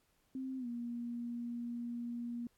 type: tone with pitch glide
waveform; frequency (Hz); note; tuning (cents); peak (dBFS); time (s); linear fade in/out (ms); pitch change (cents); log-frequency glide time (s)
sine; 262.3 to 237.8; C4 to A#3; +4 to +35; -38; 0.35-2.47; 2; -169; 0.58-0.67
effects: pink hiss -75 dBFS RMS until 2.57 s + AAC 64 kbps